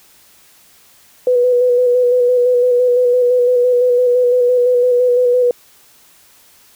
sine tone with vibrato, 493.9 Hz, B4, in tune, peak -9 dBFS, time 1.27-5.51 s, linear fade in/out 2 ms, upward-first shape square, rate 5.9 Hz, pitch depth 22 cents each way, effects white hiss -48 dBFS RMS until 6.75 s

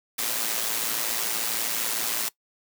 white noise with amplitude modulation, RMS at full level -25 dBFS, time 0.18-2.29 s, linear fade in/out 10 ms, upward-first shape sine, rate 113 Hz, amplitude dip 55%, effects noise-tail reverb RT60 0.1 s tail -20 dB re dry + high-pass 200 Hz 12 dB/octave

